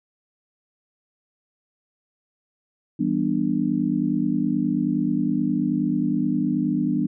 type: chord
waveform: sine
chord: E minor seventh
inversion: none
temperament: just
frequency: 164.81 / 197.78 / 247.2 / 296.7 Hz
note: E3 / G3 / B3 / D4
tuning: 0 / +16 / +2 / +18 cents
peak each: -28 / -26 / -24 / -24 dBFS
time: 2.99-7.07 s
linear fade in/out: 10 ms
effects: none